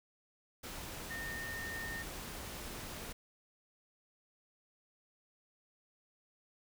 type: tone in noise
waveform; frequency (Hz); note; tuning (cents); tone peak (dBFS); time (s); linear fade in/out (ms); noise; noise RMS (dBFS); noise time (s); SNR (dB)
sine; 1828; A#6; -34; -41; 1.1-2.03; 10; pink; -45; 0.63-3.13; +1
effects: none